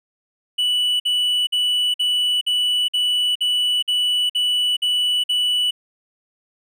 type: tone bursts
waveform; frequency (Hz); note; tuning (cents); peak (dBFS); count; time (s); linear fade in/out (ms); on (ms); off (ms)
triangle; 2960; F#7; 0; -15; 11; 0.58-5.71; 10; 420; 51
effects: none